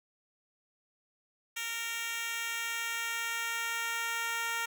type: tone with high-pass filter sweep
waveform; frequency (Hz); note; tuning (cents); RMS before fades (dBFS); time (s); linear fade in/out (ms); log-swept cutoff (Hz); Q
10% pulse; 462.3; A#4; -14; -35; 1.56-4.66; 10; 2300 to 1100; 0.92
effects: none